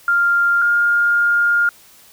sine tone pair in turn, 1396.9 / 1412.3 Hz, F6 / F6, 0 / +19 cents, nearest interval unison, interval 19 cents, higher second, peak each -12 dBFS, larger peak neither, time 0.08-0.62 / 0.62-1.69 s, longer second, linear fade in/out 2 ms, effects white hiss -47 dBFS RMS until 2.12 s

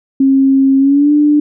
sine tone with pitch glide, 270 to 296.1 Hz, C#4 to D4, -45 to +14 cents, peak -6 dBFS, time 0.2-1.4 s, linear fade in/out 5 ms, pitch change +159 cents, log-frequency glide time 0.79-1.12 s, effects none

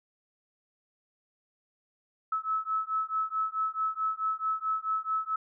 sine beating tone pair, 1297 / 1301.6 Hz, E6 / E6, -28 / -22 cents, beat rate 4.6 Hz, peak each -31 dBFS, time 2.32-5.36 s, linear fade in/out 5 ms, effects none

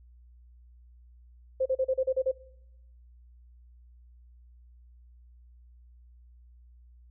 sine tone bursts, 523.3 Hz, C5, in tune, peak -23 dBFS, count 8, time 1.6-2.316 s, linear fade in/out 10 ms, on 58 ms, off 36 ms, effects noise-tail reverb RT60 0.9 s tail -22 dB re dry + added 60 Hz sine -52 dBFS peak until 7.1 s

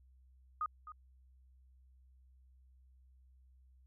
sine tone with echo, 1239 Hz, D#6, 8 cents flat, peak -33 dBFS, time 0.61-0.66 s, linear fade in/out 2 ms, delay 260 ms, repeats 1, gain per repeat -13 dB, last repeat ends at 0.92 s, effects added 64 Hz sine -61 dBFS peak until 3.86 s

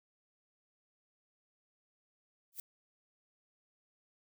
violet noise with exponential growth, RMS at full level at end -37 dBFS, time 2.52-2.6 s, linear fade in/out 2 ms, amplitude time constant 16 ms, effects none

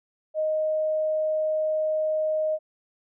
sine tone, 622.3 Hz, D#5, in tune, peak -22 dBFS, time 0.34-2.59 s, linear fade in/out 50 ms, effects none

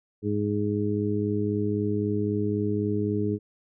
harmonic tone, 103.83 Hz, G#2, in tune, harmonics 1 / 2 / 3 / 4, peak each -29 / -29 / -29 / -29 dBFS, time 0.22-3.39 s, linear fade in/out 50 ms, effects none

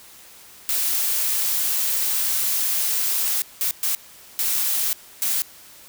blue noise bursts at uneven times, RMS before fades -22 dBFS, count 5, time 0.69-3.42 / 3.61-3.71 / 3.83-3.95 / 4.39-4.93 / 5.22-5.42 s, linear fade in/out 0 ms, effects white hiss -46 dBFS RMS until 5.88 s

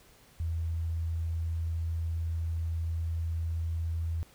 sine tone, 82.41 Hz, E2, in tune, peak -29 dBFS, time 0.4-4.23 s, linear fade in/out 0 ms, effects pink hiss -59 dBFS RMS until 4.34 s

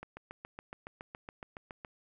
click train, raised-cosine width 0.5 ms, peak -28 dBFS, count 14, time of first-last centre 0.03-1.848 s, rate 7.15 Hz, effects none

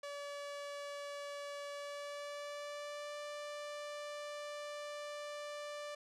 sawtooth tone with pitch glide, 573 to 588.1 Hz, D5 to D5, -43 to +2 cents, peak -39 dBFS, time 0.03-5.95 s, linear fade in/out 5 ms, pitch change +45 cents, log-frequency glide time 1.71-3.18 s, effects low-pass 8000 Hz 12 dB/octave

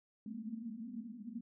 white band-pass noise, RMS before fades -45 dBFS, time 0.26-1.41 s, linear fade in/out 2 ms, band 210 to 240 Hz, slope 96 dB/octave, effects none

